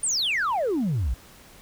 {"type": "exponential sweep", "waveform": "sine", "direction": "down", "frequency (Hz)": [9570, 52.7], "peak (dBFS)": -20, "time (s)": [0.03, 1.14], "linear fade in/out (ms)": 5, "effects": ["tanh soft clip ceiling -20 dBFS", "pink hiss -50 dBFS RMS until 1.61 s"]}